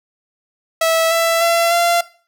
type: tone with pitch steps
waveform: sawtooth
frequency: 653 / 664.4 / 676 / 687.8 Hz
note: E5 / E5 / E5 / F5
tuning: -17 / +13 / +43 / -27 cents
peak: -9 dBFS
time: 0.81-2.01 s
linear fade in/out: 5 ms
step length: 300 ms
effects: noise-tail reverb RT60 0.4 s tail -18 dB re dry